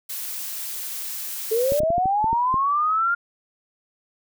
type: noise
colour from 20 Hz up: blue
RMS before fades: -31 dBFS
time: 0.09-1.8 s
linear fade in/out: 10 ms
type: linear sweep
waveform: sine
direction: up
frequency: 430.8 to 1414 Hz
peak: -18 dBFS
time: 1.51-3.15 s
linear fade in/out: 10 ms
type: clicks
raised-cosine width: 3 ms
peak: -17 dBFS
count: 9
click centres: 1.721 / 1.804 / 1.834 / 1.904 / 1.981 / 2.057 / 2.243 / 2.33 / 2.542 s
effects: none